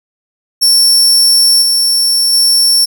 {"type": "tone with level steps", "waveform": "sawtooth", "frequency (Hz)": 5440, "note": "F8", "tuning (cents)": -46, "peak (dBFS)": [-3, -6, -4], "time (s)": [0.61, 2.86], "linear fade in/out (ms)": 20, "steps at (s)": [1.62, 2.33], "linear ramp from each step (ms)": 2, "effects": []}